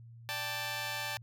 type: chord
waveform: 10% pulse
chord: D suspended fourth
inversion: none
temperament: just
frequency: 587.3 / 783.1 / 881 Hz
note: D5 / G5 / A5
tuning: 0 / -2 / +2 cents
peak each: -34 / -34 / -30 dBFS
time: 0.29-1.17 s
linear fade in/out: 0 ms
effects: added 116 Hz sine -49 dBFS peak until 1.22 s